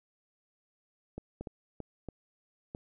clicks, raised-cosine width 2 ms, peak -26 dBFS, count 6, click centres 1.18 / 1.41 / 1.472 / 1.803 / 2.087 / 2.749 s, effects none

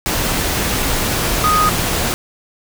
sine tone in noise, 1244.5 Hz, D#6, in tune, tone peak -12 dBFS, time 1.44-1.69 s, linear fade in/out 0 ms, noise pink, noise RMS -18 dBFS, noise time 0.06-2.14 s, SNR +3 dB, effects none

